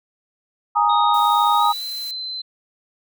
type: chord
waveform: sine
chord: Ab suspended second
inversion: none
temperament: equal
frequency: 830.6 / 932.3 / 1244.5 Hz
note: Ab5 / Bb5 / Eb6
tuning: 0 / 0 / 0 cents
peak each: -19 / -18 / -18 dBFS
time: 0.75-1.73 s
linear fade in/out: 20 ms
type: tone with pitch glide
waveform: sine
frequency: 3729 to 4067 Hz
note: A#7 to C8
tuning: 0 to -50 cents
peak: -26 dBFS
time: 0.89-2.42 s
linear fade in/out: 10 ms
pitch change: +150 cents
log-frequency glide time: 1.53-1.84 s
type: noise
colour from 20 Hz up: blue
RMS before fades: -37 dBFS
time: 1.14-2.11 s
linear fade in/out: 0 ms
effects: none